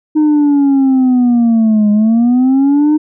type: linear two-way sweep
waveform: sine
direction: down then up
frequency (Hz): 308.5 to 206.5 to 308.5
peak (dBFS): -4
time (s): 0.15-2.98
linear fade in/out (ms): 20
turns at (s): 1.91
effects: tanh soft clip ceiling -6 dBFS